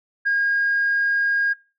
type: tone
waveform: sine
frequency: 1627 Hz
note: G#6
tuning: 36 cents flat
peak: -16 dBFS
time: 0.25-1.54 s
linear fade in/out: 20 ms
effects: noise-tail reverb RT60 0.3 s tail -19 dB re dry + tanh soft clip ceiling -13 dBFS